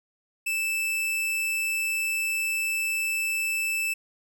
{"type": "tone", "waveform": "45% pulse", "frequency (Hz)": 2637, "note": "E7", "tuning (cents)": 0, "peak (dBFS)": -25, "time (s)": [0.46, 3.94], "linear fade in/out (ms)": 10, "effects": []}